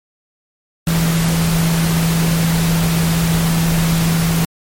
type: tone in noise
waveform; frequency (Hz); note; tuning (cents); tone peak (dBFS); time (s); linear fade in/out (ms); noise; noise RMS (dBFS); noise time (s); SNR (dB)
sine; 165.3; E3; +5; -13; 0.87-4.45; 2; pink; -21; 0.87-4.45; +5
effects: MP3 64 kbps